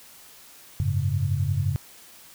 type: chord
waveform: sine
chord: F# suspended second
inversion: none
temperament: equal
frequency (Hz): 92.5 / 103.83 / 138.59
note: F#2 / G#2 / C#3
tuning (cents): 0 / 0 / 0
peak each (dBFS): -26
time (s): 0.8-1.76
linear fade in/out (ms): 0
effects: white hiss -49 dBFS RMS until 2.34 s